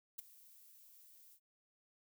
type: noise with ADSR envelope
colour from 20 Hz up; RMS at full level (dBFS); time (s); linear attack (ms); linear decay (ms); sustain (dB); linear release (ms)
violet; -42; 0.18-1.4; 12; 10; -20; 70
effects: none